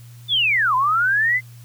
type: linear two-way sweep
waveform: sine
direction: down then up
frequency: 3582 to 987.8 to 2077 Hz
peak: -15 dBFS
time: 0.28-1.41 s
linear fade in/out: 50 ms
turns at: 0.75 s
effects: added 119 Hz sine -39 dBFS peak until 1.64 s + white hiss -52 dBFS RMS until 1.64 s